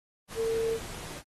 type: tone in noise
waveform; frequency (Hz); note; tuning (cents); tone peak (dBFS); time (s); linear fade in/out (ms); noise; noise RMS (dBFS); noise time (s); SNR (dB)
sine; 452.1; A4; +47; -26; 0.35-0.79; 50; pink; -42; 0.28-1.23; +13
effects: AAC 32 kbps